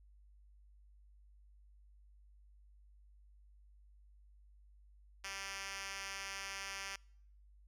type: tone with band-pass filter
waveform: 5% pulse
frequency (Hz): 195.8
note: G3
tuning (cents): -2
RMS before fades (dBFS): -45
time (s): 5.24-6.96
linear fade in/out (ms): 2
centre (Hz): 4100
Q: 0.99
effects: noise-tail reverb RT60 0.7 s tail -26 dB re dry + added 50 Hz sine -60 dBFS peak until 7.67 s